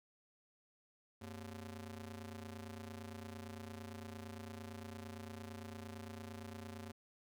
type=ring-modulated tone; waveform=sawtooth; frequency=159.4 Hz; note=D#3; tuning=42 cents sharp; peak=-40 dBFS; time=1.21-6.92 s; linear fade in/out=10 ms; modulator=65.3 Hz; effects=none